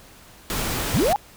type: noise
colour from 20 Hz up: pink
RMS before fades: -26 dBFS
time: 0.5-1.13 s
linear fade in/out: 0 ms
type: linear sweep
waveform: sine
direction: up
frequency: 77.8 to 860 Hz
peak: -17 dBFS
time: 0.94-1.16 s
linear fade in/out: 0 ms
effects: pink hiss -48 dBFS RMS until 1.36 s